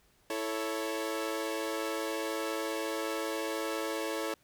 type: chord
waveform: sawtooth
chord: A major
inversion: second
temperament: equal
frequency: 329.6 / 440 / 554.4 Hz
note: E4 / A4 / C#5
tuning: 0 / 0 / 0 cents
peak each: -33 dBFS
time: 0.3-4.34 s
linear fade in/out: 2 ms
effects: pink hiss -67 dBFS RMS until 4.43 s